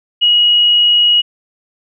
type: tone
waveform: sine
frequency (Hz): 2900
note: F#7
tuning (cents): -35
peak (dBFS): -7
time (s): 0.21-1.22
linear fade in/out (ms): 20
effects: none